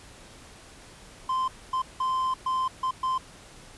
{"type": "tone bursts at uneven times", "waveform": "triangle", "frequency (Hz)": 1038, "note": "C6", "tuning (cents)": -14, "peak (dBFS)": -22, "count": 6, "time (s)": [[1.29, 1.48], [1.73, 1.82], [2, 2.34], [2.46, 2.68], [2.83, 2.91], [3.03, 3.18]], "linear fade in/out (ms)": 5, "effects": ["pink hiss -49 dBFS RMS until 3.77 s", "resampled to 24000 Hz"]}